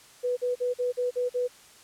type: tone bursts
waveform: sine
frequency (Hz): 493.9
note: B4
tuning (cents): 0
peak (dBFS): -24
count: 7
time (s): 0.23-1.48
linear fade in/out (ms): 20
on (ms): 140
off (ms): 45
effects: white hiss -53 dBFS RMS until 1.83 s + low-pass 10000 Hz 12 dB/octave